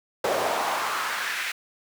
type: noise with high-pass filter sweep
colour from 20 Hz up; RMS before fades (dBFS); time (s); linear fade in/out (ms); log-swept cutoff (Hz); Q
brown; -27; 0.24-1.52; 5; 540 to 2100; 2.1
effects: none